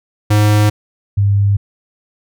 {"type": "tone pair in turn", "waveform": ["square", "sine"], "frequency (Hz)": [105.1, 100.48], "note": ["G#2", "G2"], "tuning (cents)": [21, 43], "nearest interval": "minor second", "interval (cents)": 78, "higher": "first", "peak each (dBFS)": -9, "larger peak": "neither", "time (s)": [[0.3, 0.7], [1.17, 1.57]], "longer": "neither", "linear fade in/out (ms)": 10, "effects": []}